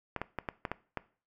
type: clicks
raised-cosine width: 0.5 ms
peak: -18 dBFS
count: 7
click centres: 0.163 / 0.216 / 0.387 / 0.488 / 0.652 / 0.716 / 0.973 s
effects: noise-tail reverb RT60 0.4 s tail -19 dB re dry